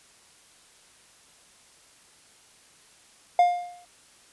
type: tone with exponential decay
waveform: triangle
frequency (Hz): 707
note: F5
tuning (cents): +21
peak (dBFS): -11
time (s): 3.39-3.85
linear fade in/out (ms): 2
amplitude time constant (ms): 100
effects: white hiss -56 dBFS RMS until 4.32 s + resampled to 24000 Hz